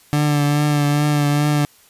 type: tone with vibrato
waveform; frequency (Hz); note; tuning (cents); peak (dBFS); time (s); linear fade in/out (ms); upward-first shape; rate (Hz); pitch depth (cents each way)
30% pulse; 146.83; D3; 0; -12; 0.13-1.65; 0; triangle; 2.4; 29
effects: white hiss -51 dBFS RMS until 1.89 s + resampled to 32000 Hz